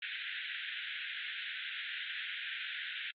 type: band-pass noise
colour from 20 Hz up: pink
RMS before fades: -41 dBFS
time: 0.02-3.11 s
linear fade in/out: 5 ms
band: 1500 to 3700 Hz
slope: 96 dB/octave
effects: AAC 32 kbps